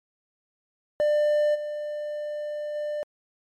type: tone with level steps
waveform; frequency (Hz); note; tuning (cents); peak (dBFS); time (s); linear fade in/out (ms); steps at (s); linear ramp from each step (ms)
triangle; 596; D5; +25; -17 / -27 / -25; 1-3.03; 0; 1.54 / 2.74; 20
effects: MP3 64 kbps